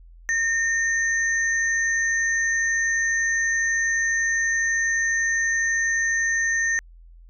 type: tone pair together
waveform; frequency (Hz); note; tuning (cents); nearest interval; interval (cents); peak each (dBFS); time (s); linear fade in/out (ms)
sine; 1833 / 6175; A#6 / G8; -30 / -27; octave + major sixth; 2103; -20 / -29; 0.29-6.79; 0
effects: added 42 Hz sine -44 dBFS peak until 7.29 s